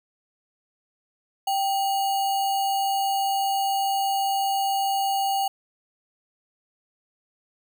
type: tone with sample-and-hold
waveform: sine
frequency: 784 Hz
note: G5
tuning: in tune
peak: -21 dBFS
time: 1.47-5.48 s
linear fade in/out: 5 ms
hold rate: 3675 Hz
effects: none